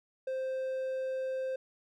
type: tone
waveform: triangle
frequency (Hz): 523.3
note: C5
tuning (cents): 0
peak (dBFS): -30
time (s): 0.27-1.56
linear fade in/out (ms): 5
effects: none